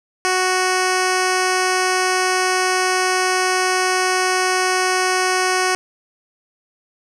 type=tone with low-pass filter; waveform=10% pulse; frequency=370 Hz; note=F#4; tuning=in tune; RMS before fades=-18 dBFS; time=0.25-5.75 s; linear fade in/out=0 ms; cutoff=7900 Hz; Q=1.7; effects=none